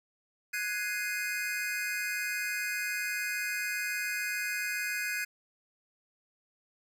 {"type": "chord", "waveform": "square", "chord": "Ab dominant seventh", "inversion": "third", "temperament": "equal", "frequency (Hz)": [1480, 1661.2, 2093, 2489], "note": ["Gb6", "Ab6", "C7", "Eb7"], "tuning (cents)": [0, 0, 0, 0], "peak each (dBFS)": [-39, -37, -39, -37], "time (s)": [0.53, 5.25], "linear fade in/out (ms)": 10, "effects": []}